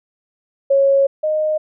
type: tone pair in turn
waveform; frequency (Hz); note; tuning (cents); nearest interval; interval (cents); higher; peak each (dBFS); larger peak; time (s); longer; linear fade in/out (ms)
sine; 550 / 617.4; C#5 / D#5; -14 / -14; major second; 200; second; -10 / -15; first; 0.7-1.07 / 1.23-1.58; first; 10
effects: none